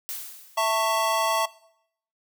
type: noise with exponential decay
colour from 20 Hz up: blue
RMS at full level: -31 dBFS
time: 0.09-0.88 s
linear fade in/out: 0 ms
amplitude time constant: 170 ms
type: chord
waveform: square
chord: A major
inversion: second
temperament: equal with one note detuned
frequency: 659.3 / 896.4 / 1108.7 Hz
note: E5 / A5 / C#6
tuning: 0 / +32 / 0 cents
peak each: -26 dBFS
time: 0.57-1.46 s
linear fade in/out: 10 ms
effects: noise-tail reverb RT60 0.7 s tail -20 dB re dry